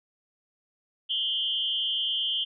sine tone with amplitude modulation, 3136 Hz, G7, in tune, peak -21 dBFS, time 1.09-2.45 s, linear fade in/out 20 ms, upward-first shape sine, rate 249 Hz, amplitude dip 95%, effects none

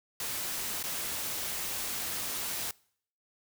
white noise with dropouts, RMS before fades -35 dBFS, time 0.2-2.71 s, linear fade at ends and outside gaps 2 ms, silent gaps 0.828-0.838 s, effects noise-tail reverb RT60 0.6 s tail -24 dB re dry

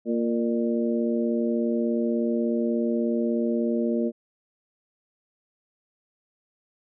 harmonic tone with a mistuned harmonic, 116.54 Hz, A#2, in tune, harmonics 2 / 3 / 4 / 5, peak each -24 / -28 / -30 / -32 dBFS, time 0.05-4.12 s, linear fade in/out 50 ms, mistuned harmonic 5, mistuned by +37 cents, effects none

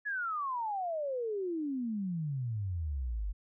sine exponential sweep, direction down, 1726 to 46.33 Hz, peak -32 dBFS, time 0.05-3.33 s, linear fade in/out 20 ms, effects none

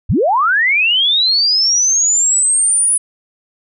sine linear sweep, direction up, 44.67 to 9960 Hz, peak -10 dBFS, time 0.09-2.98 s, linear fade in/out 10 ms, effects none

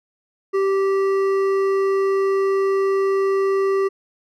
triangle tone with hard clipping, 389.5 Hz, G4, 11 cents flat, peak -18 dBFS, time 0.53-3.89 s, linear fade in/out 20 ms, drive 13 dB, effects none

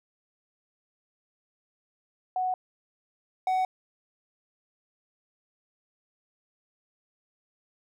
sine / triangle tone pair in turn, 740 / 747.7 Hz, F#5 / F#5, 0 / +18 cents, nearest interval unison, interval 18 cents, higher second, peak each -25 / -21 dBFS, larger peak second, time 2.36-2.54 / 3.47-3.65 s, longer neither, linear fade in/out 2 ms, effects none

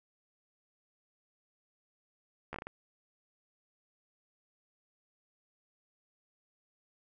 slowing click train, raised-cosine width 0.5 ms, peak -25 dBFS, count 6, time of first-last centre 2.53-2.67 s, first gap 13 ms, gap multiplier 1.39, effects none

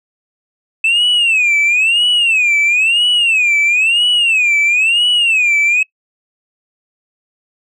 sine tone with vibrato, 2610 Hz, E7, 18 cents flat, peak -7 dBFS, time 0.84-5.83 s, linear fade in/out 5 ms, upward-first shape sine, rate 1 Hz, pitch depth 210 cents each way, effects noise-tail reverb RT60 0.1 s tail -25 dB re dry + tanh soft clip ceiling -8 dBFS

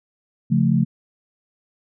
sine chord, Db augmented, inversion none, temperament equal, 138.59 / 174.61 / 220 Hz, Db3 / F3 / A3, 0 / 0 / 0 cents, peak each -19 dBFS, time 0.5-0.85 s, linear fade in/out 20 ms, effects none

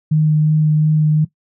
sine tone with vibrato, 153.8 Hz, D#3, 20 cents flat, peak -10 dBFS, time 0.11-1.25 s, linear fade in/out 10 ms, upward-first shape sine, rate 2.8 Hz, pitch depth 11 cents each way, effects noise-tail reverb RT60 0.1 s tail -17 dB re dry

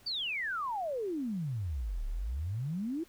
sine exponential two-way sweep, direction down then up, 4741 to 33.48 to 349.5 Hz, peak -32 dBFS, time 0.06-3.04 s, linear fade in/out 10 ms, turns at 2.06 s, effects pink hiss -61 dBFS RMS until 3.08 s

